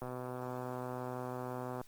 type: click train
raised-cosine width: 1 ms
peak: -27 dBFS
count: 227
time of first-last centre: 0.02-1.814 s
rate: 126 Hz
effects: white hiss -64 dBFS RMS until 1.87 s + Opus 24 kbps